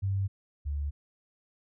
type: tone pair in turn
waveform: sine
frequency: 97.7 / 72.04 Hz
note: G2 / D2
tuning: -5 / -33 cents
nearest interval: perfect fourth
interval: 528 cents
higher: first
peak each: -26 / -29 dBFS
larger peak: first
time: 0.02-0.28 / 0.65-0.91 s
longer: neither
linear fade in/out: 20 ms
effects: none